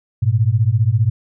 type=beating tone pair; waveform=sine; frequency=103.83 / 118.83 Hz; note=G#2 / A#2; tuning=0 / +34 cents; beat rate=15 Hz; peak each=-15 dBFS; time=0.22-1.1 s; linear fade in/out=10 ms; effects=none